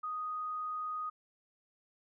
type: tone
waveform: sine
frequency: 1244.5 Hz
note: D#6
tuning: in tune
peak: -35 dBFS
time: 0.03-1.1 s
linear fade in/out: 10 ms
effects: none